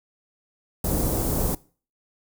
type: band-stop noise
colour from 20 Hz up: pink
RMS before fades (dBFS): -24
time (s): 0.84-1.55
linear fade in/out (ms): 5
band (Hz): 630 to 10000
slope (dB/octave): 12
effects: noise-tail reverb RT60 0.4 s tail -21 dB re dry